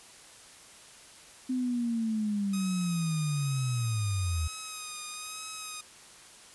sine linear sweep, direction down, 258.2 to 77.7 Hz, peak -27 dBFS, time 1.49-4.48 s, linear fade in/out 10 ms
5% pulse tone with vibrato, 1253 Hz, D#6, 12 cents sharp, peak -26 dBFS, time 2.53-5.81 s, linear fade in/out 5 ms, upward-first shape sine, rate 1.1 Hz, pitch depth 34 cents each way
effects white hiss -52 dBFS RMS until 6.54 s + resampled to 24000 Hz

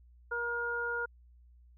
harmonic tone, 474 Hz, A#4, 29 cents sharp, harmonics 1 / 2 / 3, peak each -38 / -41 / -33 dBFS, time 0.31-1.06 s, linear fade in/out 10 ms, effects added 60 Hz sine -56 dBFS peak until 1.77 s

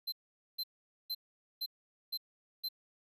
square tone bursts, 4097 Hz, C8, 37 cents flat, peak -35 dBFS, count 6, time 0.07-2.688 s, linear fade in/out 10 ms, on 53 ms, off 460 ms, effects none

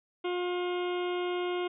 harmonic tone, 356.7 Hz, F4, 37 cents sharp, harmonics 1 / 2 / 3 / 4 / 6 / 7 / 8 / 9 / 10, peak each -30 / -39 / -41 / -44 / -44 / -50 / -46 / -47 / -53 dBFS, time 0.24-1.68 s, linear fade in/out 10 ms, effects none

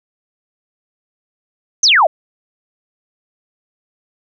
sine exponential sweep, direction down, 6645 to 578 Hz, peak -7 dBFS, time 1.83-2.07 s, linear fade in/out 5 ms, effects none

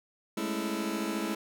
sawtooth chord, A major seventh, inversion third, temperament just, 206.2 / 220 / 275 / 330 Hz, G#3 / A3 / C#4 / E4, -12 / 0 / -14 / +2 cents, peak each -32 / -32 / -35 / -30 dBFS, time 0.37-1.35 s, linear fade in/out 5 ms, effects none

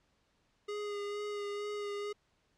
square tone with vibrato, 411.8 Hz, G#4, 15 cents flat, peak -37 dBFS, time 0.68-2.13 s, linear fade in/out 10 ms, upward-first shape sine, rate 2.2 Hz, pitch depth 19 cents each way, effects pink hiss -74 dBFS RMS until 2.57 s + low-pass 6000 Hz 12 dB/octave

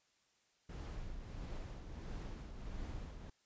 brown noise with tremolo, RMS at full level -43 dBFS, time 0.69-3.3 s, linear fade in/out 5 ms, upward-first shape triangle, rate 1.5 Hz, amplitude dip 55%, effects white hiss -75 dBFS RMS until 3.45 s + resampled to 16000 Hz

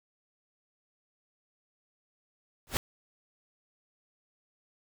pink noise with exponential growth, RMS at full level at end -24 dBFS, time 2.67-2.77 s, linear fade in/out 0 ms, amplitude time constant 21 ms, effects none

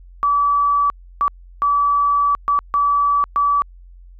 sine tone bursts at uneven times, 1150 Hz, D6, 37 cents flat, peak -13 dBFS, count 6, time 0.23-0.9 / 1.21-1.28 / 1.62-2.35 / 2.48-2.59 / 2.74-3.24 / 3.36-3.62 s, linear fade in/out 0 ms, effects added 44 Hz sine -39 dBFS peak until 4.19 s

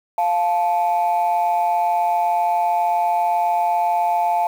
sine tone pair together, 698.5 / 871 Hz, F5 / A5, 0 / -18 cents, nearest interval major third, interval 382 cents, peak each -17 dBFS, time 0.18-4.47 s, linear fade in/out 2 ms, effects tanh soft clip ceiling -12 dBFS + 7-bit

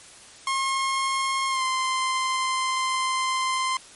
sawtooth tone with pitch glide, 1074 to 1042.2 Hz, C6 to C6, +45 to -7 cents, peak -19 dBFS, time 0.47-3.77 s, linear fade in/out 2 ms, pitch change -52 cents, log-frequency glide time 1.48-1.63 s, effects white hiss -47 dBFS RMS until 3.95 s + MP3 48 kbps

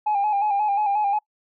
sine tone with vibrato, 823 Hz, G#5, 16 cents flat, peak -17 dBFS, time 0.06-1.19 s, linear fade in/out 10 ms, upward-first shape square, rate 5.6 Hz, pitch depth 49 cents each way, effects noise-tail reverb RT60 0.1 s tail -26 dB re dry + tanh soft clip ceiling -16 dBFS

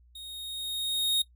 45% pulse tone with level ramp, 3729 Hz, A#7, in tune, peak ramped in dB -41 to -22 dBFS, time 0.15-1.22 s, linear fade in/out 5 ms, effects noise-tail reverb RT60 0.1 s tail -21 dB re dry + added 60 Hz sine -56 dBFS peak until 1.35 s

